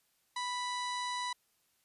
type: harmonic tone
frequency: 988 Hz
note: B5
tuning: in tune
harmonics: 1 / 2 / 3 / 4 / 5 / 6 / 7 / 8 / 9 / 10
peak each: -36 / -42 / -51 / -41 / -53 / -51 / -54 / -59 / -53 / -58 dBFS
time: 0.36-1.33 s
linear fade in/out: 5 ms
effects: white hiss -74 dBFS RMS until 1.84 s + resampled to 32000 Hz